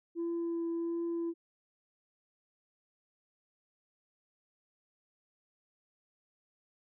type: tone with vibrato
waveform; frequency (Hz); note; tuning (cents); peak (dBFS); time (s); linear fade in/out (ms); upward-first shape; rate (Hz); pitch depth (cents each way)
sine; 336.7; E4; +37; -30; 0.15-1.34; 50; triangle; 1.4; 12
effects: tanh soft clip ceiling -30 dBFS